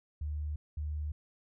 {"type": "tone pair in turn", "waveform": "sine", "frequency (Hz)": [74.9, 75.26], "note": ["D2", "D2"], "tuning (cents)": [35, 43], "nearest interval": "unison", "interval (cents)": 8, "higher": "second", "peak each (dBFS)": [-33, -33], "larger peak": "neither", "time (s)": [[0.21, 0.56], [0.77, 1.12]], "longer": "neither", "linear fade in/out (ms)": 5, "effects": []}